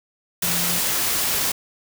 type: tone in noise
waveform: sine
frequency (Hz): 172.9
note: F3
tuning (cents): -17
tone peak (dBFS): -30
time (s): 0.43-0.79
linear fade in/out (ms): 5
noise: white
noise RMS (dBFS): -22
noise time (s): 0.42-1.52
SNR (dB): -11
effects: none